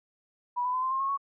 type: tone with pitch steps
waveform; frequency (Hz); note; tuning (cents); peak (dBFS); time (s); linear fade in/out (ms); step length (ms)
sine; 977 / 998.1 / 1019.7 / 1041.7 / 1064.2 / 1087.2 / 1110.7; B5 / B5 / C6 / C6 / C6 / C#6 / C#6; -19 / +18 / -45 / -8 / +29 / -34 / +3; -26; 0.56-1.176; 20; 88
effects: none